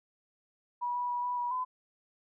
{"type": "tone with pitch steps", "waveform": "sine", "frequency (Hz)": [971, 978, 972, 983, 969, 1013], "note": ["B5", "B5", "B5", "B5", "B5", "B5"], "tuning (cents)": [-30, -17, -28, -8, -33, 44], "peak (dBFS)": -30, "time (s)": [0.81, 1.65], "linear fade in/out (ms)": 20, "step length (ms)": 140, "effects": []}